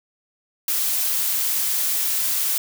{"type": "noise", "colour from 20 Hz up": "blue", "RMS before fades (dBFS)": -22, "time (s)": [0.68, 2.58], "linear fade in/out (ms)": 2, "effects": []}